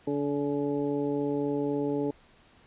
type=harmonic tone with a mistuned harmonic; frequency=143.7 Hz; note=D3; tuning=37 cents flat; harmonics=1 / 2 / 3 / 4 / 6; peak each=-38 / -29 / -30 / -38 / -41 dBFS; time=0.07-2.11 s; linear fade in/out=5 ms; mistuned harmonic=6; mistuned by=-27 cents; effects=pink hiss -59 dBFS RMS until 2.66 s + resampled to 8000 Hz